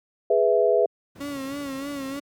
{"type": "chord", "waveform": "sine", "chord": "E major", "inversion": "first", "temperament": "equal", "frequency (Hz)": [415.3, 493.9, 659.3], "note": ["G#4", "B4", "E5"], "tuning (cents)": [0, 0, 0], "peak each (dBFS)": -21, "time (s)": [0.3, 0.86], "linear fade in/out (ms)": 5}
{"type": "noise", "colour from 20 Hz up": "brown", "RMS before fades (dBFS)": -38, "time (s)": [1.15, 2.19], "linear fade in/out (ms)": 10}
{"type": "tone with vibrato", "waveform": "35% pulse", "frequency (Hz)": 277.2, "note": "C#4", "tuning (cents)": 0, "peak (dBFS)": -28, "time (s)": [1.2, 2.2], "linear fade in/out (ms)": 10, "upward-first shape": "sine", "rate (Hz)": 3.2, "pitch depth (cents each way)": 64}
{"effects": ["high-pass 150 Hz 12 dB/octave"]}